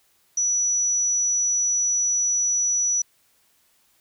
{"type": "tone", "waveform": "sine", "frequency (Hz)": 5900, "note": "F#8", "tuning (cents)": -6, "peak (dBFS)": -19, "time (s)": [0.37, 3.02], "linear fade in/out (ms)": 5, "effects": ["white hiss -63 dBFS RMS until 4 s"]}